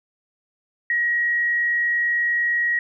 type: tone with frequency modulation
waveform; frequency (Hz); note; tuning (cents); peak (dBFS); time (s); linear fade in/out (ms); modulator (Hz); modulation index
sine; 1900; A#6; +33; -18; 0.9-2.79; 2; 71.2; 0.28
effects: none